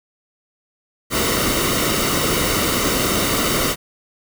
pink noise with comb filter, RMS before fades -19 dBFS, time 1.1-3.76 s, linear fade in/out 50 ms, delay 1.2 ms, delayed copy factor -0.6, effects none

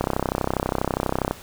click train, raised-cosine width 1 ms, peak -7 dBFS, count 43, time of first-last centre 0.01-1.31 s, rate 32.3 Hz, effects pink hiss -43 dBFS RMS until 1.42 s

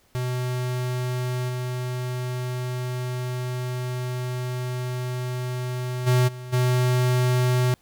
square tone with level steps, 125.4 Hz, B2, 27 cents sharp, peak -25 / -27 / -17 / -35 / -19 dBFS, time 0.15-7.74 s, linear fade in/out 0 ms, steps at 1.48 / 6.06 / 6.27 / 6.52 s, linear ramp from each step 20 ms, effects pink hiss -61 dBFS RMS until 7.81 s

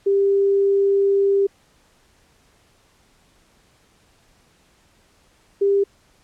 sine tone pair in turn, 396.1 / 398.3 Hz, G4 / G4, +18 / +28 cents, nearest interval unison, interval 10 cents, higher second, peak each -14 dBFS, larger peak neither, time 0.06-1.47 / 5.61-5.84 s, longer first, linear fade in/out 10 ms, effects pink hiss -58 dBFS RMS until 6.23 s + low-pass 10000 Hz 12 dB/octave

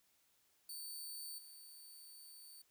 10% pulse tone with level steps, 4537 Hz, C#8, 39 cents sharp, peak -39 / -48 dBFS, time 0.69-2.62 s, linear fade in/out 5 ms, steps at 1.38 s, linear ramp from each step 5 ms, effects white hiss -75 dBFS RMS until 2.7 s

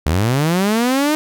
sawtooth linear sweep, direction up, 69.3 to 311.1 Hz, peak -10 dBFS, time 0.06-1.15 s, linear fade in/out 0 ms, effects none

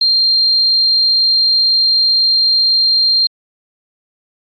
sine tone, 4186 Hz, C8, in tune, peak -9 dBFS, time 0.01-3.27 s, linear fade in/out 5 ms, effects AAC 48 kbps

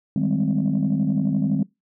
sine chord, Ab major seventh, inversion second, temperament equal, 155.56 / 196 / 207.7 / 261.6 Hz, Eb3 / G3 / Ab3 / C4, 0 / 0 / 0 / 0 cents, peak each -23 dBFS, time 0.16-1.63 s, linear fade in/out 2 ms, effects noise-tail reverb RT60 0.2 s tail -23 dB re dry + tanh soft clip ceiling -13 dBFS

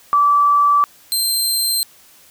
sine / 20% pulse tone pair in turn, 1158 / 4147 Hz, D6 / C8, -25 / -16 cents, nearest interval octave + minor seventh, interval 2209 cents, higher second, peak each -10 dBFS, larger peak neither, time 0.13-0.84 / 1.12-1.83 s, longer neither, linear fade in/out 0 ms, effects white hiss -48 dBFS RMS until 2.3 s

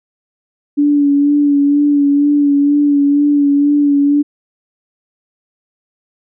sine tone with vibrato, 287.4 Hz, D4, 37 cents flat, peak -8 dBFS, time 0.77-4.23 s, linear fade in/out 20 ms, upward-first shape sine, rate 2.1 Hz, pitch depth 26 cents each way, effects none

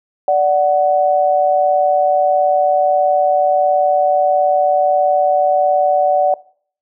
sine tone pair together, 585.5 / 744 Hz, D5 / F#5, -5 / +9 cents, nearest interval major third, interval 414 cents, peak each -13 dBFS, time 0.28-6.34 s, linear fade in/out 2 ms, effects noise-tail reverb RT60 0.5 s tail -21 dB re dry

